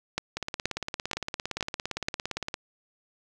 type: two click trains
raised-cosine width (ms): 0.2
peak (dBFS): -14 / -10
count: 39 / 5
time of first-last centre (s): 0.37-2.541 / 0.18-2.085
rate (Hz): 17.5 / 2.1
effects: none